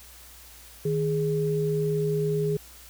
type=tone pair together; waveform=sine; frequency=155.6 / 415.4 Hz; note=D#3 / G#4; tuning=0 / 0 cents; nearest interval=octave + perfect fourth; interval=1700 cents; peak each=-26 / -25 dBFS; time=0.85-2.57 s; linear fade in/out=5 ms; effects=added 60 Hz sine -52 dBFS peak until 2.89 s + white hiss -49 dBFS RMS until 2.89 s